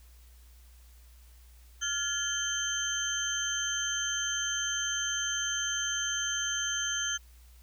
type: tone cluster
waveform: sine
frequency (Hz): 1406 / 1710 / 3116 / 6260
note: F6 / A6 / G7 / G8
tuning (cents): +11 / -50 / -11 / -3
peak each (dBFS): -36 / -37 / -34 / -33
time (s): 1.81-7.18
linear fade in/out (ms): 20
effects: added 60 Hz sine -52 dBFS peak until 7.62 s + white hiss -63 dBFS RMS until 7.62 s